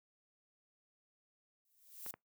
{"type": "noise with exponential growth", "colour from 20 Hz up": "violet", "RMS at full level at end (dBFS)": -42, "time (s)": [1.65, 2.11], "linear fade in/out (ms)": 2, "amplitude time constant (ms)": 100}
{"type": "clicks", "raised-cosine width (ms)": 0.5, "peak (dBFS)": -33, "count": 2, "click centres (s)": [2.063, 2.14]}
{"effects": ["noise-tail reverb RT60 0.2 s tail -26 dB re dry", "high-pass 100 Hz 12 dB/octave"]}